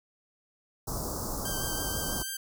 pink band-stop noise, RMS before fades -34 dBFS, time 0.87-2.23 s, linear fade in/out 10 ms, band 1300 to 4900 Hz, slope 48 dB/octave
5% pulse tone with vibrato, 1568 Hz, G6, in tune, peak -23 dBFS, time 1.45-2.37 s, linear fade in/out 5 ms, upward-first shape sine, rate 6.1 Hz, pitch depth 18 cents each way
effects none

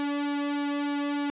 sawtooth tone with flanger, 287.6 Hz, D4, 36 cents flat, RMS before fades -29 dBFS, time 0-1.3 s, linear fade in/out 0 ms, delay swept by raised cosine 1.5 to 2.18 ms, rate 3.3 Hz, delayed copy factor -0.8, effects resampled to 8000 Hz

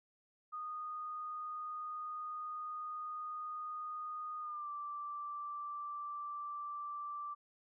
sine tone with pitch glide, 1234 to 1171.5 Hz, D#6 to D6, -15 to -5 cents, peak -40 dBFS, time 0.52-7.35 s, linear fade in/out 20 ms, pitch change -90 cents, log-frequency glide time 4.4-4.69 s, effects none

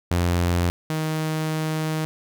sawtooth tone pair in turn, 87.31 / 156.92 Hz, F2 / D#3, 0 / +15 cents, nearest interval minor seventh, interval 1015 cents, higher second, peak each -15 / -19 dBFS, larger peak first, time 0.11-0.7 / 0.9-2.05 s, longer second, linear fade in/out 0 ms, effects none

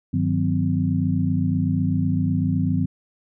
sine tone cluster, 98.5 / 154.8 / 182.7 / 256.1 Hz, G2 / D#3 / F#3 / C4, +9 / -9 / -22 / -37 cents, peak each -24 dBFS, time 0.13-2.86 s, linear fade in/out 10 ms, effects none

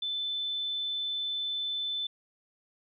sine tone, 3520 Hz, A7, in tune, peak -30 dBFS, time 0.02-2.07 s, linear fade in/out 5 ms, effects none

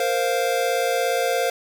square chord, Bb suspended second, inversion none, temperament equal, 466.2 / 523.3 / 698.5 Hz, Bb4 / C5 / F5, 0 / 0 / 0 cents, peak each -26 / -24 / -25 dBFS, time 0-1.5 s, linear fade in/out 2 ms, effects none

